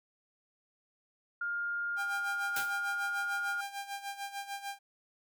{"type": "tone with pitch glide", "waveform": "sine", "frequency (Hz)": [1410, 1418.2], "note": ["F6", "F6"], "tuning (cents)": [16, 26], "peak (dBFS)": -32, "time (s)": [1.41, 3.61], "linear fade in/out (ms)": 5, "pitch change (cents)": 10, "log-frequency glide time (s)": [1.74, 3.38]}
{"type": "tone with tremolo", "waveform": "sawtooth", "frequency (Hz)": 798, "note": "G5", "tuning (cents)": 31, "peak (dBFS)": -32, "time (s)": [1.96, 4.79], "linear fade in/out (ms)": 50, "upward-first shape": "sine", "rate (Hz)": 6.7, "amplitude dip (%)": 75}
{"type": "noise with exponential decay", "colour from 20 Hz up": "white", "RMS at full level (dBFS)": -34, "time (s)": [2.56, 2.81], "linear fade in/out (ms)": 5, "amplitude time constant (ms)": 54}
{"effects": []}